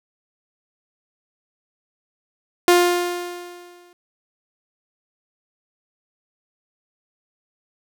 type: tone with exponential decay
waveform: sawtooth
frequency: 352.5 Hz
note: F4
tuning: 16 cents sharp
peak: -6 dBFS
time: 2.68-3.93 s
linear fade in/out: 1 ms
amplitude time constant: 270 ms
effects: none